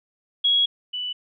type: tone pair in turn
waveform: sine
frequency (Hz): 3322 / 2972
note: G#7 / F#7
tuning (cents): 0 / +7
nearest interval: major second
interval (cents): 193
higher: first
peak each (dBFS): -16 / -26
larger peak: first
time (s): 0.44-0.66 / 0.93-1.13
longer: first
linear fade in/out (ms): 10
effects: none